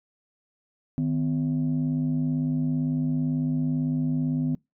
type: tone pair together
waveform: sine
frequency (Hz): 155.37 / 253.3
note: D#3 / B3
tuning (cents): -2 / +44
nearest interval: minor sixth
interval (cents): 846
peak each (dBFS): -24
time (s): 0.98-4.55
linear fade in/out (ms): 0
effects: noise-tail reverb RT60 0.2 s tail -25 dB re dry + tanh soft clip ceiling -18 dBFS